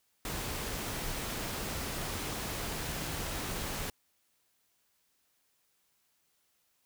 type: tone in noise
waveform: sine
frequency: 155.56 Hz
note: D#3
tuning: in tune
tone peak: -45 dBFS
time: 2.72-3.21 s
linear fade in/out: 2 ms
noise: pink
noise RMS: -37 dBFS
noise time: 0.25-3.9 s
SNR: -11 dB
effects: white hiss -74 dBFS RMS until 6.85 s